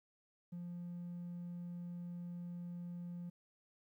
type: tone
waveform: triangle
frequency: 174.61 Hz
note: F3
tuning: in tune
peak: -40 dBFS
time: 0.52-3.3 s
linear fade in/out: 10 ms
effects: tanh soft clip ceiling -38 dBFS + 13-bit